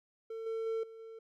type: tone with level steps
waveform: triangle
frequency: 450 Hz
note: A4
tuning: 39 cents sharp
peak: -37 / -32 / -30 / -46 / -44 dBFS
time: 0.3-1.19 s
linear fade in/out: 5 ms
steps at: 0.46 / 0.66 / 0.83 / 0.99 s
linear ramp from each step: 5 ms
effects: none